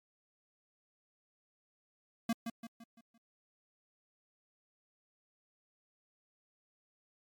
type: tone with echo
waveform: square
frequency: 230 Hz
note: A#3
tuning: 23 cents flat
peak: -30 dBFS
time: 2.29-2.33 s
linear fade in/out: 5 ms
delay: 170 ms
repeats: 5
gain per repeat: -7 dB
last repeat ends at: 3.18 s
effects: MP3 96 kbps

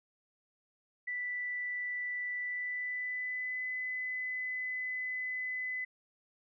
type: tone with pitch glide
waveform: sine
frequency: 1975.5 to 2012 Hz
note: B6 to B6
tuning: 0 to +32 cents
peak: -34 dBFS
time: 1.07-5.85 s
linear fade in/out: 10 ms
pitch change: +32 cents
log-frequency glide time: 2.39-3.64 s
effects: none

